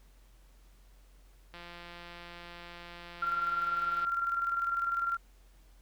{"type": "click train", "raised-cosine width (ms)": 0.3, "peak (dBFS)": -31, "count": 435, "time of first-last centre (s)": [1.54, 4.049], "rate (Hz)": 173}
{"type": "tone with tremolo", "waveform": "sine", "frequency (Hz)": 1377, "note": "F6", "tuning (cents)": -25, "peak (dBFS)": -27, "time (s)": [3.22, 5.17], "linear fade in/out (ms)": 5, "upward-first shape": "square", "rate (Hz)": 20, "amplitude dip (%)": 45}
{"effects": ["added 45 Hz sine -56 dBFS peak until 5.81 s", "pink hiss -67 dBFS RMS until 5.81 s"]}